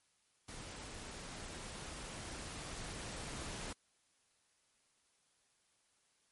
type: noise with level ramp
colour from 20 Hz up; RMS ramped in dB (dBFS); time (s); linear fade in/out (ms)
pink; -49 to -44; 0.48-3.73; 5
effects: white hiss -75 dBFS RMS until 6.31 s + MP3 48 kbps